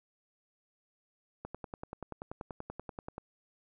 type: click train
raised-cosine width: 1 ms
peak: -26 dBFS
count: 19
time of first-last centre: 1.45-3.181 s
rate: 10.4 Hz
effects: none